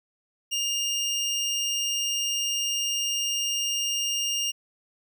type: tone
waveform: 25% pulse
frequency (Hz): 2820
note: F7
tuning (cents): +16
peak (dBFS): -21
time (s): 0.51-4.52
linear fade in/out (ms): 20
effects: none